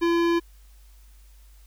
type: tone with hard clipping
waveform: sine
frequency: 339.4 Hz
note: F4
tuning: 49 cents flat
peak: -21 dBFS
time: 0.01-0.4 s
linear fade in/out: 20 ms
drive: 18 dB
effects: added 50 Hz sine -48 dBFS peak until 1.66 s + white hiss -61 dBFS RMS until 1.66 s